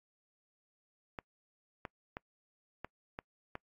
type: clicks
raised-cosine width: 0.5 ms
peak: -25 dBFS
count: 6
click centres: 1.188 / 1.852 / 2.169 / 2.846 / 3.189 / 3.554 s
effects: noise-tail reverb RT60 0.1 s tail -26 dB re dry + AAC 48 kbps